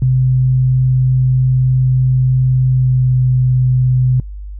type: tone with pitch glide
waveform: sine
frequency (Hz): 128.8 to 127.39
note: C3 to C3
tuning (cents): -27 to -46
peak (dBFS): -9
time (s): 0.02-4.2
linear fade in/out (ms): 2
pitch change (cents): -19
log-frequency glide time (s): 2.66-3.17
effects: noise-tail reverb RT60 0.1 s tail -25 dB re dry + added 50 Hz sine -25 dBFS peak until 4.59 s